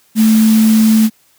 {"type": "tone in noise", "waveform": "sine", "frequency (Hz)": 220, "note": "A3", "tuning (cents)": 0, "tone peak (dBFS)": -6, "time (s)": [0.15, 1.1], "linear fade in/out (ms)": 50, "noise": "white", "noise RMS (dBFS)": -23, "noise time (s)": [0.15, 1.1], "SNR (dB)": 14, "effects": ["white hiss -53 dBFS RMS until 1.38 s", "high-pass 60 Hz 12 dB/octave"]}